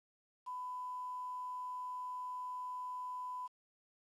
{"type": "tone with quantisation", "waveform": "sine", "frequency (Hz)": 1000, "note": "B5", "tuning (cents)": 21, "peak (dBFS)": -40, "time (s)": [0.46, 3.48], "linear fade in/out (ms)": 20, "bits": 10, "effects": ["low-pass 8000 Hz 12 dB/octave"]}